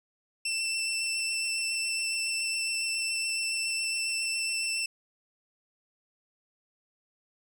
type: tone with vibrato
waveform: 20% pulse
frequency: 2678 Hz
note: E7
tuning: 27 cents sharp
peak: -23 dBFS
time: 0.45-4.86 s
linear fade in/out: 5 ms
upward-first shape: triangle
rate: 7.2 Hz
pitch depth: 14 cents each way
effects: none